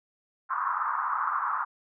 white band-pass noise, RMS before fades -29 dBFS, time 0.49-1.65 s, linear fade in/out 20 ms, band 990 to 1300 Hz, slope 48 dB/octave, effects none

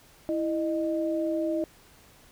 sine tone pair together, 328.6 / 615 Hz, E4 / D#5, -5 / -20 cents, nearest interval major seventh, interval 1085 cents, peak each -27 / -29 dBFS, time 0.29-1.64 s, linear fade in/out 0 ms, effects pink hiss -56 dBFS RMS until 2.31 s

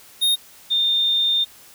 square / sine tone pair in turn, 3699 / 3625 Hz, A#7 / A#7, -14 / -49 cents, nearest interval unison, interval 35 cents, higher first, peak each -16 dBFS, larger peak neither, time 0.21-0.36 / 0.7-1.45 s, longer second, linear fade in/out 20 ms, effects white hiss -47 dBFS RMS until 1.74 s

